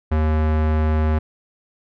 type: tone with low-pass filter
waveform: square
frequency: 77.7 Hz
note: D#2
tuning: 2 cents flat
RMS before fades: -18 dBFS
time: 0.11-1.19 s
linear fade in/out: 10 ms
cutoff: 1700 Hz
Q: 0.8
effects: none